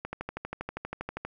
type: click train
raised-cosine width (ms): 0.5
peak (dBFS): -19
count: 16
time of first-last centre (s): 0.05-1.25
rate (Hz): 12.5
effects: none